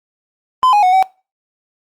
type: tone with pitch steps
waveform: triangle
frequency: 1021 / 829 / 736 / 760 Hz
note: C6 / G#5 / F#5 / F#5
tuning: -43 / -3 / -9 / +46 cents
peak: -6 dBFS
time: 0.63-1.026 s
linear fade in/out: 0 ms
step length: 99 ms
effects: noise-tail reverb RT60 0.3 s tail -21 dB re dry + Opus 48 kbps